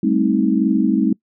sine chord, A half-diminished seventh, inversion third, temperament just, 198 / 220 / 264 / 316.8 Hz, G3 / A3 / C4 / Eb4, +18 / 0 / +16 / +31 cents, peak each -19 dBFS, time 0.03-1.13 s, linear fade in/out 5 ms, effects noise-tail reverb RT60 0.1 s tail -24 dB re dry

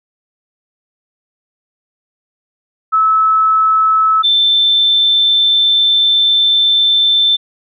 sine tone pair in turn, 1300 / 3546 Hz, E6 / A7, -24 / +13 cents, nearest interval octave + perfect fourth, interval 1737 cents, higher second, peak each -8 dBFS, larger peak neither, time 2.92-4.23 / 4.23-7.37 s, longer second, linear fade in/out 20 ms, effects none

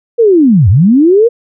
sine linear two-way sweep, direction down then up, 485.3 to 83.2 to 485.3 Hz, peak -3 dBFS, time 0.18-1.29 s, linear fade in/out 20 ms, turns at 0.69 s, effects none

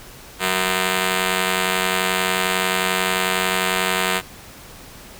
5% pulse ring-modulated tone, 280.4 Hz, C#4, 20 cents sharp, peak -4 dBFS, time 0.39-4.22 s, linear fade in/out 50 ms, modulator 94.6 Hz, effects pink hiss -41 dBFS RMS until 5.19 s

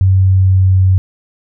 sine tone with pitch glide, 94.9 to 93.92 Hz, F#2 to F#2, +44 to +26 cents, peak -6 dBFS, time 0.01-0.98 s, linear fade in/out 0 ms, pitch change -18 cents, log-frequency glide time 0.11-0.79 s, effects none

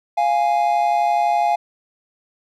triangle tone pair together, 697 / 828.9 Hz, F5 / G#5, -4 / -4 cents, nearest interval minor third, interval 300 cents, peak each -16 dBFS, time 0.17-1.56 s, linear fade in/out 10 ms, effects none

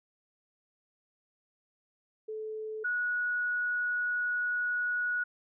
sine tone pair in turn, 434.4 / 1461.1 Hz, A4 / F#6, -22 / -22 cents, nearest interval octave + major sixth, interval 2100 cents, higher second, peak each -35 / -28 dBFS, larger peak second, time 2.28-2.84 / 2.84-5.24 s, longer second, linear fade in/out 10 ms, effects none

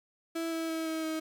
35% pulse tone with pitch steps, 329.6 / 326.4 / 323.2 / 320 / 316.9 Hz, E4 / E4 / E4 / D#4 / D#4, 0 / -17 / -34 / +49 / +32 cents, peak -30 dBFS, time 0.35-1.2 s, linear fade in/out 10 ms, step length 170 ms, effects 12-bit

